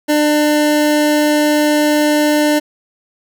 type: tone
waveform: 25% pulse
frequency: 299.1 Hz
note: D4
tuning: 32 cents sharp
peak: -7 dBFS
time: 0.08-2.6 s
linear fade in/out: 20 ms
effects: none